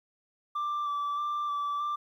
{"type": "tone with vibrato", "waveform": "sine", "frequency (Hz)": 1170, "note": "D6", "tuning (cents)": -7, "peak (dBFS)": -26, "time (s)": [0.55, 1.96], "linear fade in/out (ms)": 10, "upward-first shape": "square", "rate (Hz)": 1.6, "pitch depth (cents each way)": 16, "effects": ["tanh soft clip ceiling -28 dBFS", "11-bit"]}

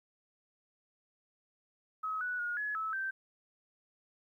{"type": "tone with pitch steps", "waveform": "sine", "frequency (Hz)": [1278, 1477, 1436, 1694, 1302, 1559], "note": ["D#6", "F#6", "F6", "G#6", "E6", "G6"], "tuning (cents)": [46, -3, 48, 34, -22, -10], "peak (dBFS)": -33, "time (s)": [2.03, 3.11], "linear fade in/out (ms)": 10, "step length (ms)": 180, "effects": ["12-bit"]}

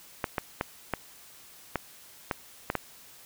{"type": "clicks", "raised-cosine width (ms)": 0.5, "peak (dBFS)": -12, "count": 8, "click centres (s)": [0.242, 0.382, 0.611, 0.937, 1.757, 2.312, 2.701, 2.753], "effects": ["white hiss -52 dBFS RMS until 3.25 s"]}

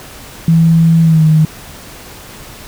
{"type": "tone with pitch glide", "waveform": "sine", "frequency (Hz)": [164.4, 156.25], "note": ["E3", "D#3"], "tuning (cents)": [-4, 8], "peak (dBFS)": -5, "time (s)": [0.48, 1.45], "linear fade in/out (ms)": 2, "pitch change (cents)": -88, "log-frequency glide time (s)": [1.02, 1.25], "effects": ["pink hiss -33 dBFS RMS until 2.67 s"]}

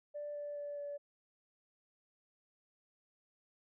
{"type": "tone with pitch steps", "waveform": "sine", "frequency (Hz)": [587.3, 583.6, 579.9, 576.2], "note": ["D5", "D5", "D5", "D5"], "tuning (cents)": [0, -11, -22, -33], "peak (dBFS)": -39, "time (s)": [0.14, 0.98], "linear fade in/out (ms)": 20, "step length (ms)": 210, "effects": ["tanh soft clip ceiling -35 dBFS"]}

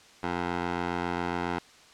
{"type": "tone with band-pass filter", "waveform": "15% pulse", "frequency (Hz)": 87.31, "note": "F2", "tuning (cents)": 0, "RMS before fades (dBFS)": -31, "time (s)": [0.23, 1.59], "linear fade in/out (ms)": 5, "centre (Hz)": 990, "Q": 0.68, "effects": ["white hiss -54 dBFS RMS until 1.93 s", "low-pass 6000 Hz 12 dB/octave"]}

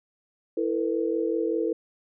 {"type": "chord", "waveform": "sine", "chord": "E suspended fourth", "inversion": "none", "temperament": "equal with one note detuned", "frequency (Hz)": [329.6, 448.7, 493.9], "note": ["E4", "A4", "B4"], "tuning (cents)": [0, 34, 0], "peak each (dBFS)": [-27, -27, -30], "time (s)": [0.57, 1.73], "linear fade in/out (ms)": 5, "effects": []}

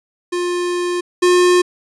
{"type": "tone pair in turn", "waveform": "square", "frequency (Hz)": [353.7, 357.8], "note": ["F4", "F4"], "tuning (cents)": [22, 42], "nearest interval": "unison", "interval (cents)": 20, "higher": "second", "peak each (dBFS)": [-18, -10], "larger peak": "second", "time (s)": [[0.32, 1.01], [1.22, 1.62]], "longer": "first", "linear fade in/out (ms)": 10, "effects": ["resampled to 24000 Hz"]}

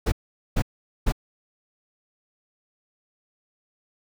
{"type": "noise bursts", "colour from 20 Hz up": "brown", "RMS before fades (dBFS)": -20, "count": 3, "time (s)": [0.06, 1.123], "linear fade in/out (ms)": 10, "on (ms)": 61, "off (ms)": 440, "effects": []}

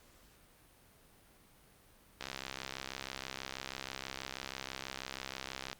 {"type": "click train", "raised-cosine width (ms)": 0.2, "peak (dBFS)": -22, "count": 234, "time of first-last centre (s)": [2.21, 5.73], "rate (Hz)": 66.2, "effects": ["pink hiss -63 dBFS RMS until 5.79 s", "Opus 48 kbps"]}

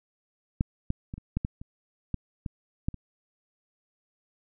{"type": "clicks", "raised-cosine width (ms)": 5, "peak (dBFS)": [-11, -14, -23, -29, -14, -16, -28, -16, -20, -14, -27], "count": 11, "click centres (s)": [0.609, 0.904, 1.139, 1.18, 1.37, 1.449, 1.615, 2.143, 2.462, 2.885, 2.943], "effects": []}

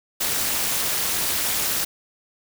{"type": "noise with amplitude modulation", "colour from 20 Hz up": "white", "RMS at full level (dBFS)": -20, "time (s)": [0.2, 1.85], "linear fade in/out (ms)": 10, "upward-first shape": "sine", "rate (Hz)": 267, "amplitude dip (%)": 80, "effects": []}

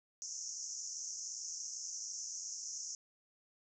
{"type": "band-pass noise", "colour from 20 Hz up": "pink", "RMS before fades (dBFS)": -44, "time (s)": [0.22, 2.95], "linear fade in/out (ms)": 0, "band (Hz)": [5500, 6900], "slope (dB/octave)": 96, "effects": []}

